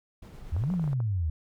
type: noise with tremolo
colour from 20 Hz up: brown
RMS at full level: -43 dBFS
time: 0.22-0.94 s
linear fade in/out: 5 ms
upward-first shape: sine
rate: 8.4 Hz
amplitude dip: 25%
type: exponential two-way sweep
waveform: sine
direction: up then down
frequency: 70.3 to 190 to 74.6 Hz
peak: -25 dBFS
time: 0.52-1.3 s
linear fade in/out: 5 ms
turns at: 0.72 s
type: clicks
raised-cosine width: 1 ms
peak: -28 dBFS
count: 9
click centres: 0.565 / 0.638 / 0.702 / 0.739 / 0.796 / 0.841 / 0.877 / 0.931 / 1.003 s
effects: none